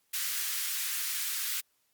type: high-pass noise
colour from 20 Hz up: white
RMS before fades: -33 dBFS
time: 0.13-1.61 s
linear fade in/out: 10 ms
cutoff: 1400 Hz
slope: 24 dB/octave
effects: white hiss -73 dBFS RMS until 1.93 s + Opus 48 kbps